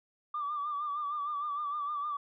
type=tone with vibrato; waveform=sine; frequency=1174.7 Hz; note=D6; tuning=in tune; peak=-31 dBFS; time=0.34-2.17 s; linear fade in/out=5 ms; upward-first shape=sine; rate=6.5 Hz; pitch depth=57 cents each way; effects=tanh soft clip ceiling -27 dBFS